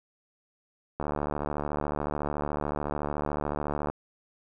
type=click train; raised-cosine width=1 ms; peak=-16 dBFS; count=215; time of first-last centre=1-3.9 s; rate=73.8 Hz; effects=none